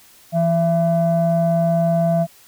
sine tone pair together, 166.98 / 671 Hz, E3 / E5, +23 / +31 cents, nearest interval 2 octaves, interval 2408 cents, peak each -16 dBFS, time 0.32-2.27 s, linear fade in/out 50 ms, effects tanh soft clip ceiling -9 dBFS + white hiss -49 dBFS RMS until 2.47 s

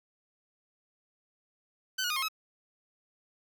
15% pulse tone with pitch steps, 1522 / 1446 / 1228 / 1071 / 1285 Hz, F#6 / F#6 / D#6 / C6 / E6, +48 / -40 / -23 / +40 / -45 cents, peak -23 dBFS, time 1.98-2.285 s, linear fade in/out 10 ms, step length 61 ms, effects none

